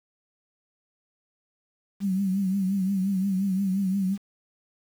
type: tone with vibrato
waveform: sine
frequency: 192.6 Hz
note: G3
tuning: 30 cents flat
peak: -22 dBFS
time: 2-4.18 s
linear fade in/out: 50 ms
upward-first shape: triangle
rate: 5.7 Hz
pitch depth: 88 cents each way
effects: 8-bit